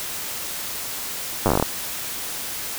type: slowing click train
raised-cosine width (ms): 1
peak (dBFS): -4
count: 11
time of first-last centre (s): 1.46-1.626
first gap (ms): 9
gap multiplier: 1.13
effects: white hiss -30 dBFS RMS until 2.78 s